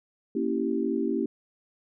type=chord; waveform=sine; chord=A# diminished seventh; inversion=none; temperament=equal with one note detuned; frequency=233.1 / 277.2 / 329.6 / 390 Hz; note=A#3 / C#4 / E4 / G4; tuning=0 / 0 / 0 / -9 cents; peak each=-30 dBFS; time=0.35-1.26 s; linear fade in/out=5 ms; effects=none